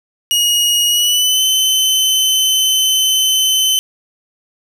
sawtooth tone with pitch glide, 2883 to 3054 Hz, F#7 to G7, -46 to -46 cents, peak -8 dBFS, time 0.31-3.79 s, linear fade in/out 0 ms, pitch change +100 cents, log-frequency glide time 0.88-1.42 s, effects none

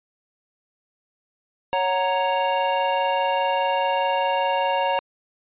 square chord, F# major, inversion second, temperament equal, 554.4 / 740 / 932.3 Hz, C#5 / F#5 / A#5, 0 / 0 / 0 cents, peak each -25 / -28 / -23 dBFS, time 1.73-4.99 s, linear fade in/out 0 ms, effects resampled to 8000 Hz

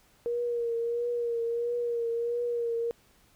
sine tone with vibrato, 471.7 Hz, A#4, 20 cents sharp, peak -27 dBFS, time 0.26-2.91 s, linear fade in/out 0 ms, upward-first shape triangle, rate 1.5 Hz, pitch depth 38 cents each way, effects pink hiss -63 dBFS RMS until 3.35 s

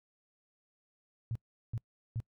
sine tone bursts, 115 Hz, A#2, 23 cents flat, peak -32 dBFS, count 3, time 1.31-2.202 s, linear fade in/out 0 ms, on 44 ms, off 380 ms, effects noise-tail reverb RT60 0.1 s tail -25 dB re dry

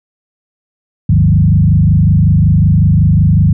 sine tone with frequency modulation, 125.4 Hz, B2, 27 cents sharp, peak -5 dBFS, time 1.09-3.53 s, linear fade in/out 5 ms, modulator 25.4 Hz, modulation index 2.1, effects none

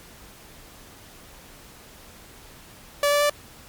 sawtooth tone with pitch steps, 577 / 581.3 / 585.7 Hz, D5 / D5 / D5, -31 / -18 / -5 cents, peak -14 dBFS, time 3.03-3.297 s, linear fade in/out 2 ms, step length 89 ms, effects pink hiss -47 dBFS RMS until 3.68 s + MP3 96 kbps

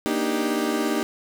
35% pulse chord, Eb major seventh, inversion second, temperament equal with one note detuned, 235 / 293.7 / 311.1 / 392 Hz, Bb3 / D4 / Eb4 / G4, +14 / 0 / 0 / 0 cents, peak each -26 dBFS, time 0.06-1.03 s, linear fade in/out 0 ms, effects none

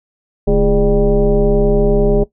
sine tone with frequency modulation, 221.4 Hz, A3, 11 cents sharp, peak -9 dBFS, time 0.47-2.24 s, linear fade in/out 10 ms, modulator 187 Hz, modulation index 1.8, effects noise-tail reverb RT60 0.1 s tail -17 dB re dry

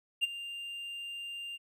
triangle tone with ADSR envelope, 2794 Hz, F7, in tune, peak -22 dBFS, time 0.21-1.58 s, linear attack 27 ms, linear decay 21 ms, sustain -15 dB, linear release 29 ms, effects none

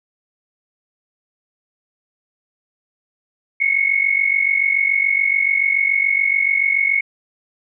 sine tone pair together, 2170 / 2217 Hz, C#7 / C#7, -37 / 0 cents, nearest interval unison, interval 37 cents, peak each -17 dBFS, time 3.6-7.01 s, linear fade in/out 10 ms, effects none

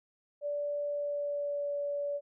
sine tone with pitch glide, 581 to 574.3 Hz, D5 to D5, -19 to -39 cents, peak -31 dBFS, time 0.41-2.21 s, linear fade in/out 50 ms, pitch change -20 cents, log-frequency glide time 0.85-1.74 s, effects none

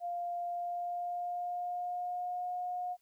sine tone with pitch glide, 699 to 719.9 Hz, F5 to F#5, +1 to -48 cents, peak -34 dBFS, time 0-2.97 s, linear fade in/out 50 ms, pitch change +51 cents, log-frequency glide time 0.46-2.52 s, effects white hiss -75 dBFS RMS until 3.01 s

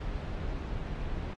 brown noise, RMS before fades -35 dBFS, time 0-1.34 s, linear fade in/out 10 ms, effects low-pass 4000 Hz 12 dB/octave + AAC 32 kbps

